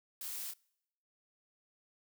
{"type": "noise with echo", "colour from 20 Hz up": "blue", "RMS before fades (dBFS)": -43, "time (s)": [0.21, 0.51], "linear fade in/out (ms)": 2, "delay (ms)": 27, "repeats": 1, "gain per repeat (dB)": -4, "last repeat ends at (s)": 0.537, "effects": ["noise-tail reverb RT60 0.8 s tail -26 dB re dry"]}